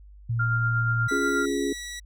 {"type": "tone", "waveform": "sine", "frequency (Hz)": 116.54, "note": "A#2", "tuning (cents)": 0, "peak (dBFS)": -23, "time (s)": [0.29, 1.08], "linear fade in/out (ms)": 10}
{"type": "tone with tremolo", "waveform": "sine", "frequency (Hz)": 1396.9, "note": "F6", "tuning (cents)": 0, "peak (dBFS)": -23, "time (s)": [0.39, 1.46], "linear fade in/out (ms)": 10, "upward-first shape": "sine", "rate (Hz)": 8.3, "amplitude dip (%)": 35}
{"type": "tone with pitch glide", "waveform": "15% pulse", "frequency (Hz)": [1968, 1937.5], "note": ["B6", "B6"], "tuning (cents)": [-7, -34], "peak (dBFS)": -28, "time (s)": [1.08, 2], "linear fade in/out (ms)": 10, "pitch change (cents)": -27, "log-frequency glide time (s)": [1.26, 1.49]}
{"type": "chord", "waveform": "sine", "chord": "Db major", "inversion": "none", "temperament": "equal", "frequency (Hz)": [277.2, 349.2, 415.3], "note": ["Db4", "F4", "Ab4"], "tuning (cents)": [0, 0, 0], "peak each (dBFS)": [-27, -30, -28], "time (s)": [1.11, 1.73], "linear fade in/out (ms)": 5}
{"effects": ["added 50 Hz sine -45 dBFS peak until 2.05 s"]}